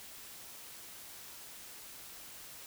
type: silence
effects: white hiss -50 dBFS RMS until 2.66 s